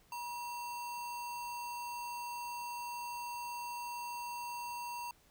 sine tone with sample-and-hold, 959 Hz, A#5, 49 cents sharp, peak -39 dBFS, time 0.12-5.11 s, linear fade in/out 2 ms, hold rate 3675 Hz, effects pink hiss -67 dBFS RMS until 5.3 s

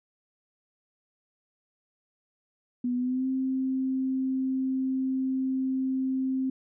sine tone with pitch glide, 246.4 to 262.6 Hz, B3 to C4, -4 to +6 cents, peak -25 dBFS, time 2.84-6.5 s, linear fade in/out 5 ms, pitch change +110 cents, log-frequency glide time 2.95-3.27 s, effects none

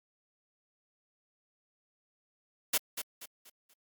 white noise with echo, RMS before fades -27 dBFS, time 2.73-2.78 s, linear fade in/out 10 ms, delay 240 ms, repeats 4, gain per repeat -9 dB, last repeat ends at 3.74 s, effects high-pass 200 Hz 12 dB/octave + Opus 48 kbps

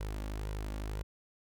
sawtooth tone with flanger, 51.91 Hz, G#1, in tune, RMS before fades -38 dBFS, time 0-1.03 s, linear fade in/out 10 ms, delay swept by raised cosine 2 to 3.6 ms, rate 2 Hz, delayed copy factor +0.5, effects none

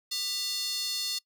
square tone with high-pass filter, 396.8 Hz, G4, 21 cents sharp, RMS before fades -32 dBFS, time 0.11-1.19 s, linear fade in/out 10 ms, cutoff 4300 Hz, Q 3.8, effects noise-tail reverb RT60 0.1 s tail -24 dB re dry

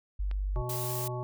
sine tone, 49 Hz, G1, in tune, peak -28 dBFS, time 0.19-0.62 s, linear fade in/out 10 ms
click, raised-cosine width 0.3 ms, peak -29 dBFS, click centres 0.313 s
harmonic tone, 123.47 Hz, B2, in tune, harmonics 1 / 3 / 5 / 7 / 9, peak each -34 / -39 / -41 / -42 / -44 dBFS, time 0.56-1.23 s, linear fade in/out 0 ms
blue noise, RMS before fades -37 dBFS, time 0.69-1.08 s, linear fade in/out 5 ms
effects none

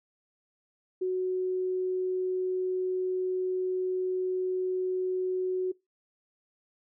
sine tone, 369.8 Hz, F#4, 1 cent flat, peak -26 dBFS, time 1.01-5.72 s, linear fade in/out 10 ms, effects noise-tail reverb RT60 0.2 s tail -22 dB re dry

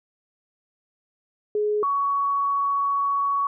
sine tone pair in turn, 420 / 1121.3 Hz, G#4 / C#6, +19 / +20 cents, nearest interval octave + perfect fourth, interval 1701 cents, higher second, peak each -20 dBFS, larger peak neither, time 1.55-1.83 / 1.83-3.47 s, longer second, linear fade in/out 2 ms, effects none

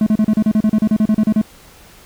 triangle tone bursts, 215.3 Hz, A3, 37 cents flat, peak -8 dBFS, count 16, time 0.01-1.415 s, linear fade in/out 2 ms, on 55 ms, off 35 ms, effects pink hiss -44 dBFS RMS until 2.05 s

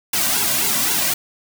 white noise with flanger, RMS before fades -19 dBFS, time 0.13-1.14 s, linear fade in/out 5 ms, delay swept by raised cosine 1.6 to 2.37 ms, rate 3.8 Hz, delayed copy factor -0.9, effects none

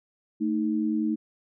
sine tone pair together, 222.1 / 312.5 Hz, A3 / D#4, +16 / +8 cents, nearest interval tritone, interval 592 cents, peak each -26 dBFS, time 0.4-1.16 s, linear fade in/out 20 ms, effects none

